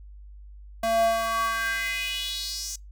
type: tone with high-pass filter sweep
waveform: square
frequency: 226.2 Hz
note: A3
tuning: 48 cents sharp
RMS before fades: -27 dBFS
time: 0.83-2.76 s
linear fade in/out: 5 ms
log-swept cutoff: 520 to 6400 Hz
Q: 4.4
effects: noise-tail reverb RT60 0.2 s tail -26 dB re dry + added 50 Hz sine -42 dBFS peak until 2.91 s